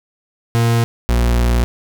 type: tone pair in turn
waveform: 40% pulse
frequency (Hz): 116.54 / 59.32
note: A#2 / A#1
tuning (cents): 0 / +31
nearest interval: octave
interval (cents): 1169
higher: first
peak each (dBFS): -11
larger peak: neither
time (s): 0.55-0.84 / 1.09-1.64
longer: second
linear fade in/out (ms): 0
effects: none